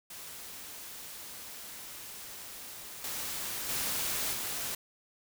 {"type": "noise with level steps", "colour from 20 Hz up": "white", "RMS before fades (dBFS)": [-45, -37, -33, -36], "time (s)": [0.1, 4.75], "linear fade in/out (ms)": 5, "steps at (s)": [3.04, 3.69, 4.33], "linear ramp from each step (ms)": 2, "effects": []}